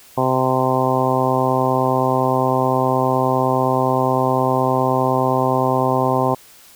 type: harmonic tone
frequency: 129.7 Hz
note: C3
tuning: 15 cents flat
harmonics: 1 / 2 / 3 / 4 / 5 / 6 / 7 / 8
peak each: -23 / -23 / -23 / -23 / -23 / -23 / -23 / -23 dBFS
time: 0.17-6.35 s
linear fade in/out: 10 ms
effects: white hiss -46 dBFS RMS until 6.75 s